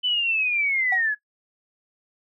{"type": "linear sweep", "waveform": "sine", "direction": "down", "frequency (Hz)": [3022, 1670], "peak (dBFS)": -20, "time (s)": [0.03, 1.15], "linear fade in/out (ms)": 20}
{"type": "tone with exponential decay", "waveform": "triangle", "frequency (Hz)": 755, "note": "F#5", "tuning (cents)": 35, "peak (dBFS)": -20, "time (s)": [0.92, 1.04], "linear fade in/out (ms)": 5, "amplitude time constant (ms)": 26}
{"effects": ["noise-tail reverb RT60 0.1 s tail -19 dB re dry"]}